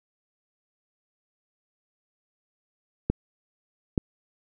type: clicks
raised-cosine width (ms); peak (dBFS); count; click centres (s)
3; -9; 2; 3.1 / 3.978
effects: none